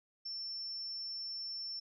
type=tone; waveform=sine; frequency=5390 Hz; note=E8; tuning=38 cents sharp; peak=-39 dBFS; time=0.25-1.8 s; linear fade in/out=10 ms; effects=none